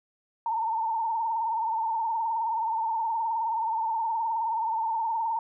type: tone with vibrato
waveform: sine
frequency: 902 Hz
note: A5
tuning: 43 cents sharp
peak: -25 dBFS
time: 0.46-5.39 s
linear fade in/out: 2 ms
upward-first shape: triangle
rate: 19 Hz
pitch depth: 81 cents each way
effects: none

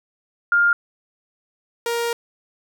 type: tone pair in turn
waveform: sine / sawtooth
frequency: 1406 / 469.2 Hz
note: F6 / A#4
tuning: +11 / +11 cents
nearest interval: octave + perfect fifth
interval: 1900 cents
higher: first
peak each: -13 / -17 dBFS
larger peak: first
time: 0.52-0.73 / 1.86-2.13 s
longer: second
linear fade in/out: 2 ms
effects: none

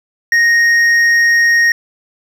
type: tone with hard clipping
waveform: sine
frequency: 1864.7 Hz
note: A#6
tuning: in tune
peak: -9 dBFS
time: 0.32-1.72 s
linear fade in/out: 2 ms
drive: 5 dB
effects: none

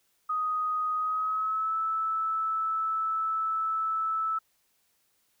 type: tone with pitch glide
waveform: sine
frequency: 1249 to 1311.1 Hz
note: D#6 to E6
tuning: +6 to -10 cents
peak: -26 dBFS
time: 0.29-4.39 s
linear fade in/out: 10 ms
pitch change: +84 cents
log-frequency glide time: 0.96-1.76 s
effects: white hiss -71 dBFS RMS until 5.4 s

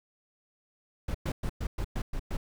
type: noise bursts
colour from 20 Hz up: brown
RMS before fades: -31 dBFS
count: 8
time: 1.08-2.37 s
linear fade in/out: 5 ms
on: 65 ms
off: 110 ms
effects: none

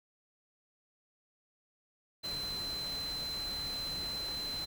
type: tone in noise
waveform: sine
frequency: 4068 Hz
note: C8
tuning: 50 cents flat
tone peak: -36 dBFS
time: 2.23-4.66 s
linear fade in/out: 20 ms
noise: pink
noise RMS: -45 dBFS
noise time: 2.23-4.66 s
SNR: +6 dB
effects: none

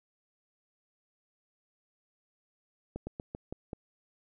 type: slowing click train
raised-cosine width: 2 ms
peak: -24 dBFS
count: 6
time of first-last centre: 2.96-3.732 s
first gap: 110 ms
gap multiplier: 1.17
effects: none

